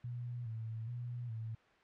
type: tone with vibrato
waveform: sine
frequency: 116.54 Hz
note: A#2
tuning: in tune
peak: -39 dBFS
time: 0.04-1.55 s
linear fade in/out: 5 ms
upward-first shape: square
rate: 1.2 Hz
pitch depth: 68 cents each way
effects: white hiss -65 dBFS RMS until 1.83 s + low-pass 2000 Hz 12 dB/octave